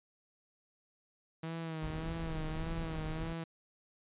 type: tone with vibrato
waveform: sawtooth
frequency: 160.7 Hz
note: E3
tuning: 44 cents flat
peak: -34 dBFS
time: 1.43-3.44 s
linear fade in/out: 5 ms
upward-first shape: sine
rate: 1.7 Hz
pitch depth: 50 cents each way
type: noise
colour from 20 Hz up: brown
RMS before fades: -41 dBFS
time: 1.82-3.33 s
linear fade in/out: 2 ms
effects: resampled to 8000 Hz